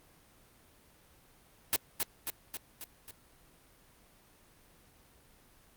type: noise with echo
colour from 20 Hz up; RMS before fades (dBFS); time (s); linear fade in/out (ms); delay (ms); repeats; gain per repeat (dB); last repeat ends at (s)
white; -27; 1.73-1.76; 0; 270; 5; -4; 3.11
effects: pink hiss -62 dBFS RMS until 5.76 s + Opus 32 kbps